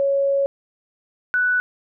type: tone pair in turn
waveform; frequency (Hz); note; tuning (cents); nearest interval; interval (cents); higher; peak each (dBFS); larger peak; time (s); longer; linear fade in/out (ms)
sine; 554.4 / 1484.4; C#5 / F#6; 0 / +5; octave + perfect fourth; 1705; second; -16; neither; 0-0.46 / 1.34-1.6; first; 0
effects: none